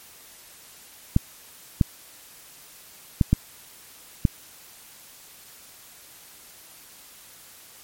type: clicks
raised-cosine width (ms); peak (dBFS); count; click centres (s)
5; -4; 5; 1.164 / 1.812 / 3.212 / 3.33 / 4.252
effects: white hiss -48 dBFS RMS until 7.83 s + MP3 64 kbps